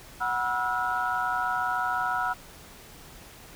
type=tone cluster; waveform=sine; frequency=742 / 972 / 1313 / 1439 Hz; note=F#5 / B5 / E6 / F#6; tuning=+5 / -28 / -7 / -49 cents; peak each=-30 dBFS; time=0.2-2.34 s; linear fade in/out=20 ms; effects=tanh soft clip ceiling -16 dBFS + pink hiss -48 dBFS RMS until 3.55 s